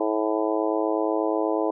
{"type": "harmonic tone with a mistuned harmonic", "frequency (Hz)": 108.2, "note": "A2", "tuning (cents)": -29, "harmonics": [3, 4, 5, 6, 7, 8, 9], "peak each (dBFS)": [-26, -27, -29, -29, -33, -33, -34], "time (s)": [0, 1.71], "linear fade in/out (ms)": 5, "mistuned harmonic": 9, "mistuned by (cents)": 47, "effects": []}